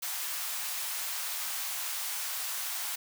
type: high-pass noise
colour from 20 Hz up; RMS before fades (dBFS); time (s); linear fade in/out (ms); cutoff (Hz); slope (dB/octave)
white; -35; 0.02-2.96; 10; 720; 24
effects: none